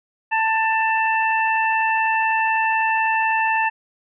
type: harmonic tone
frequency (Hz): 888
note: A5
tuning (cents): +16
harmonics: 1 / 2 / 3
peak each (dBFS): -19 / -22 / -24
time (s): 0.31-3.7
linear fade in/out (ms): 20
effects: none